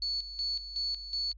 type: tone with tremolo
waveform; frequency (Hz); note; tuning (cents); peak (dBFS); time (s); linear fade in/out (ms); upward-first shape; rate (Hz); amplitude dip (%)
sine; 4435; C#8; 0; -29; 0.02-1.33; 2; square; 2.7; 70
effects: added 50 Hz sine -48 dBFS peak until 1.37 s + resampled to 11025 Hz